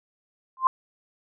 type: tone with exponential growth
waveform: sine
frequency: 1046.5 Hz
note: C6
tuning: in tune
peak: -11 dBFS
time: 0.57-0.67 s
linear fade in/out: 1 ms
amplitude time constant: 21 ms
effects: none

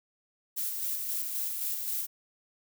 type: noise with tremolo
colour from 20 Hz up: violet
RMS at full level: -32 dBFS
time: 0.56-2.07 s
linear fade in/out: 20 ms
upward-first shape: square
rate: 3.8 Hz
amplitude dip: 30%
effects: none

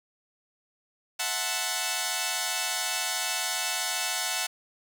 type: chord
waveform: 5% pulse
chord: F# half-diminished seventh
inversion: third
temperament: equal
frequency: 659.3 / 740 / 880 / 1046.5 Hz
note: E5 / F#5 / A5 / C6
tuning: 0 / 0 / 0 / 0 cents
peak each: -24 / -19 / -21 / -25 dBFS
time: 1.19-4.47 s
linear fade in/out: 10 ms
effects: none

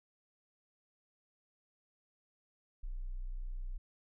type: tone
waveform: sine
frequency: 30.87 Hz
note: B0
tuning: in tune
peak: -37 dBFS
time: 2.83-3.78 s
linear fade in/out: 10 ms
effects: none

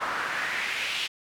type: noise with band-pass filter sweep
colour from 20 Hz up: pink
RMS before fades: -30 dBFS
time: 0-1.08 s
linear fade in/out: 20 ms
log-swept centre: 1200 to 3100 Hz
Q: 2.6
effects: none

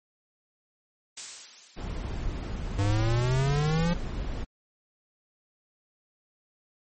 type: noise with exponential decay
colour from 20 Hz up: blue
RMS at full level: -32 dBFS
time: 1.17-2.55 s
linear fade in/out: 5 ms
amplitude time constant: 300 ms
type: noise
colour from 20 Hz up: brown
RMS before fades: -32 dBFS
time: 1.76-4.45 s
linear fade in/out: 20 ms
type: exponential sweep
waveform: square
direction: up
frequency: 98 to 175.2 Hz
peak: -24 dBFS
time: 2.78-3.94 s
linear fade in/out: 10 ms
effects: MP3 32 kbps

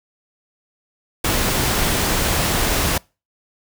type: noise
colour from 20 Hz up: pink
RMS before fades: -19 dBFS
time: 1.24-2.98 s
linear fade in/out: 5 ms
effects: noise-tail reverb RT60 0.3 s tail -26 dB re dry

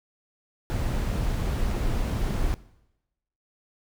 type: noise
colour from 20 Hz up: brown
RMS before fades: -26 dBFS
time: 0.7-2.54 s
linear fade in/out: 0 ms
effects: noise-tail reverb RT60 0.9 s tail -19 dB re dry

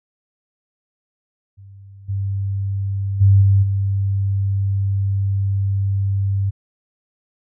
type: tone with level steps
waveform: sine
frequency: 98.4 Hz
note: G2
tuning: 7 cents sharp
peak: -38 / -19 / -8 / -10 / -16 dBFS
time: 1.57-6.51 s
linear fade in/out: 20 ms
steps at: 2.08 / 3.2 / 3.41 / 3.62 s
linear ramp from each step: 20 ms
effects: none

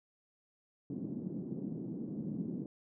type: band-pass noise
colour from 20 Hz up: white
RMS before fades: -40 dBFS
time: 0.9-2.66 s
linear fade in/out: 2 ms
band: 160 to 270 Hz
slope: 24 dB/octave
effects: none

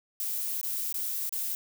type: noise with dropouts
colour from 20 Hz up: violet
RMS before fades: -32 dBFS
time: 0.2-1.55 s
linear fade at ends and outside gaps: 1 ms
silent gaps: 0.613-0.63 / 0.926-0.942 / 1.293-1.325 s
effects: none

